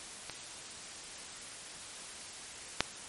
clicks, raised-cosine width 0.2 ms, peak -21 / -7 dBFS, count 2, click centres 0.297 / 2.806 s, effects white hiss -46 dBFS RMS until 3.08 s + MP3 48 kbps

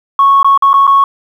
sine tone with dropouts, 1104 Hz, C#6, 7 cents flat, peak -3 dBFS, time 0.19-1.04 s, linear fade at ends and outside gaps 2 ms, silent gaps 0.43-0.445 / 0.576-0.623 / 0.732-0.74 / 0.869-0.876 s, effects tanh soft clip ceiling 0 dBFS + 7-bit

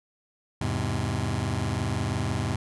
sawtooth chord, E augmented, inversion none, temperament just, 82.41 / 103.01 / 128.76 Hz, E2 / G#2 / B#2, 0 / -14 / -27 cents, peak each -28 / -25 / -26 dBFS, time 0.61-2.56 s, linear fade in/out 5 ms, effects resampled to 24000 Hz

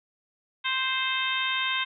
harmonic tone, 523.3 Hz, C5, in tune, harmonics 2 / 3 / 4 / 5 / 6 / 7, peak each -32 / -32 / -32 / -32 / -32 / -32 dBFS, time 0.64-1.85 s, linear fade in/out 20 ms, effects none

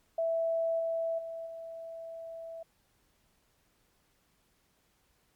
sine tone with level steps, 659.3 Hz, E5, in tune, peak -27 / -29 / -37 / -40 dBFS, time 0.18-2.63 s, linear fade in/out 5 ms, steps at 0.79 / 1.18 / 1.46 s, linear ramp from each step 10 ms, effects pink hiss -71 dBFS RMS until 5.35 s + MP3 96 kbps

